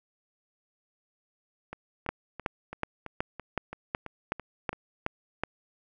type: two click trains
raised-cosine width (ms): 0.5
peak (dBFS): -23 / -13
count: 10 / 10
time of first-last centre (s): 1.73-4.73 / 2.09-5.436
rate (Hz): 3 / 2.69
effects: none